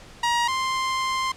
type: tone pair in turn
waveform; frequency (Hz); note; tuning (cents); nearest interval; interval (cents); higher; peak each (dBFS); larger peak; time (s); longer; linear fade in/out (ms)
sawtooth; 949 / 1048; A#5 / C6; +31 / +2; major second; 171; second; -16 / -19; first; 0.23-0.48 / 0.48-1.32; second; 5
effects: pink hiss -46 dBFS RMS until 1.36 s + low-pass 7000 Hz 12 dB/octave